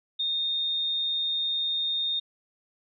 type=tone; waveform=sine; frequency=3669 Hz; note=A#7; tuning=28 cents flat; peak=-25 dBFS; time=0.19-2.2 s; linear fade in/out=10 ms; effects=none